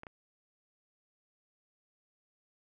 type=clicks; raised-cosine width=0.5 ms; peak=-30 dBFS; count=2; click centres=0.034 / 0.068 s; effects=none